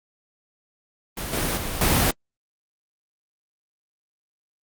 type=noise with level steps; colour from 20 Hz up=pink; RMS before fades=-30 / -24 / -29 / -19 dBFS; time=1.17-2.11 s; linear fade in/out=5 ms; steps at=1.33 / 1.57 / 1.81 s; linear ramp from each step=2 ms; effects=Opus 24 kbps